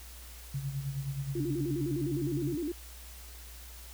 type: tone with tremolo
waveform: sine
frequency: 137.9 Hz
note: C#3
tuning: 9 cents flat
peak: -30 dBFS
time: 0.54-2.55 s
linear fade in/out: 5 ms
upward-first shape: sine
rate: 9.5 Hz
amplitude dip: 65%
type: tone with vibrato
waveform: sine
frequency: 318.9 Hz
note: D#4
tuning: 43 cents sharp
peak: -31 dBFS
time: 1.35-2.72 s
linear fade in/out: 5 ms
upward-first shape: square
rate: 9.8 Hz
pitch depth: 140 cents each way
effects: added 60 Hz sine -47 dBFS peak until 3.93 s + white hiss -51 dBFS RMS until 3.93 s